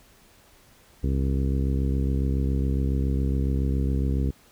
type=harmonic tone; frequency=67.2 Hz; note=C2; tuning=47 cents sharp; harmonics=1 / 2 / 3 / 4 / 5 / 6 / 7; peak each=-23 / -28 / -32 / -32 / -39 / -38 / -41 dBFS; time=1.03-4.31 s; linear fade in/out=10 ms; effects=pink hiss -56 dBFS RMS until 4.51 s